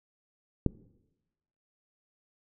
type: click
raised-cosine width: 3 ms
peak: -11 dBFS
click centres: 0.663 s
effects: noise-tail reverb RT60 1.0 s tail -21 dB re dry